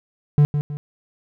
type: tone with echo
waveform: triangle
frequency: 146.83 Hz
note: D3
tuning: in tune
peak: -8 dBFS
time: 0.38-0.45 s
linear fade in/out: 0 ms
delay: 160 ms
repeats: 2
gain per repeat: -8 dB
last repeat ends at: 0.77 s
effects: none